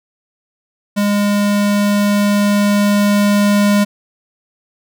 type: tone with level ramp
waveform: square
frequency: 204.5 Hz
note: G#3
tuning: 26 cents flat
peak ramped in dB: -13 to -10 dBFS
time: 0.96-3.85 s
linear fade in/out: 20 ms
effects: none